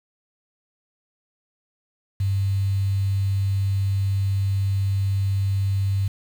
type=tone with quantisation; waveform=sine; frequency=98 Hz; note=G2; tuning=in tune; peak=-19 dBFS; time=2.2-6.08 s; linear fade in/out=5 ms; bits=7; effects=none